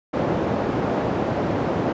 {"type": "band-pass noise", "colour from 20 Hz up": "white", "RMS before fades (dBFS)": -23, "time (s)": [0.13, 1.93], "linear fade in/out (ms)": 10, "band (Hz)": [110, 540], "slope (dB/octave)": 12, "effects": ["resampled to 16000 Hz"]}